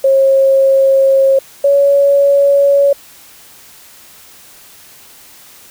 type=tone pair in turn; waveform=sine; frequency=540 / 561.8 Hz; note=C#5 / C#5; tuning=-45 / +23 cents; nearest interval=minor second; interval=68 cents; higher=second; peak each=-6 dBFS; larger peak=neither; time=0.04-1.39 / 1.64-2.93 s; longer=first; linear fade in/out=5 ms; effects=white hiss -40 dBFS RMS until 5.7 s